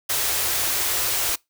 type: band-stop noise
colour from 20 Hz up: white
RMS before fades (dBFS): -23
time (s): 0.09-1.36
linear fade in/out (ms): 10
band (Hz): 140 to 300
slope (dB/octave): 48
effects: noise-tail reverb RT60 0.2 s tail -25 dB re dry